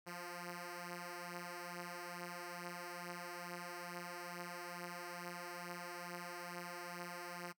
5% pulse beating tone pair, 174.61 / 176.91 Hz, F3 / F3, 0 / +23 cents, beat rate 2.3 Hz, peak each -36 / -39 dBFS, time 0.06-7.53 s, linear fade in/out 20 ms, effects noise-tail reverb RT60 0.1 s tail -22 dB re dry

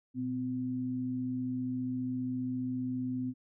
sine tone pair together, 120.3 / 254.9 Hz, B2 / C4, -45 / -45 cents, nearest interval octave + minor second, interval 1300 cents, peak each -40 / -32 dBFS, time 0.14-3.34 s, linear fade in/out 50 ms, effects none

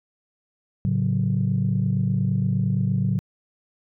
sine chord, F# minor, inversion first, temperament equal, 110 / 138.59 / 185 Hz, A2 / C#3 / F#3, 0 / 0 / 0 cents, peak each -23 dBFS, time 0.85-3.19 s, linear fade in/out 0 ms, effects tanh soft clip ceiling -12 dBFS

